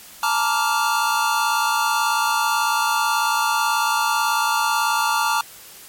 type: chord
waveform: square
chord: Bb major seventh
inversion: third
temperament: just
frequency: 874.1 / 932.3 / 1165.4 / 1398.5 Hz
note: A5 / Bb5 / D6 / F6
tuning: -12 / 0 / -14 / +2 cents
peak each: -24 dBFS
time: 0.23-5.41 s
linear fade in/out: 2 ms
effects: white hiss -42 dBFS RMS until 5.88 s + MP3 64 kbps